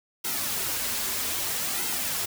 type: noise with flanger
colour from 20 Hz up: white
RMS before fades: -29 dBFS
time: 0.24-2.26 s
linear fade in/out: 10 ms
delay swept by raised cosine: 1.7 to 6.4 ms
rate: 0.62 Hz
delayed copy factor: -0.65
effects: none